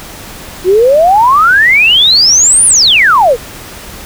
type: exponential two-way sweep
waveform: sine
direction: up then down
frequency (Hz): 349.2 to 10000 to 438.1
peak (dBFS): -3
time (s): 0.64-3.37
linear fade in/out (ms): 50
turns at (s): 2.66
effects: pink hiss -28 dBFS RMS until 4.05 s